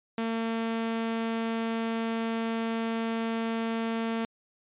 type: tone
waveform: sawtooth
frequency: 227 Hz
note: A#3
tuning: 46 cents flat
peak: -24 dBFS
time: 0.18-4.25 s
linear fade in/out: 2 ms
effects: resampled to 8000 Hz